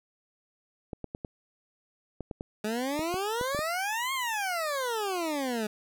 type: clicks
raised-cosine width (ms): 2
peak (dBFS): -22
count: 12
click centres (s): 0.932 / 1.043 / 1.149 / 1.248 / 2.207 / 2.312 / 2.409 / 2.993 / 3.142 / 3.412 / 3.548 / 3.591
type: exponential two-way sweep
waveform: 20% pulse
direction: up then down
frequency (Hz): 207.7 to 1092 to 207.7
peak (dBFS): -24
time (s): 2.64-5.67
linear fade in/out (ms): 5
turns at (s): 4.13
effects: none